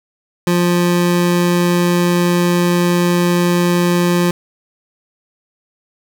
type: tone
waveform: 25% pulse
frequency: 175.3 Hz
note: F3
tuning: 7 cents sharp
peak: -8 dBFS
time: 0.47-4.31 s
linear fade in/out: 2 ms
effects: none